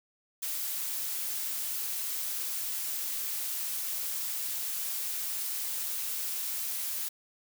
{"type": "noise", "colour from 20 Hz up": "blue", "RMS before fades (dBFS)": -34, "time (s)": [0.42, 7.09], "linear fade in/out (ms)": 10, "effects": []}